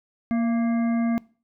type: harmonic tone with a mistuned harmonic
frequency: 233.5 Hz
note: A#3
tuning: 3 cents sharp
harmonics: 1 / 3 / 5 / 7 / 9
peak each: -20 / -33 / -40 / -44 / -41 dBFS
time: 0.31-1.18 s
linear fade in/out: 0 ms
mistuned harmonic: 3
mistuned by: -50 cents
effects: noise-tail reverb RT60 0.4 s tail -22 dB re dry